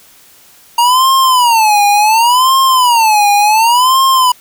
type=tone with vibrato; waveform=square; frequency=932.3 Hz; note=A#5; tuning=in tune; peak=-7 dBFS; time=0.78-4.32 s; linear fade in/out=5 ms; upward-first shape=sine; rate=0.69 Hz; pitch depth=230 cents each way; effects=white hiss -43 dBFS RMS until 4.4 s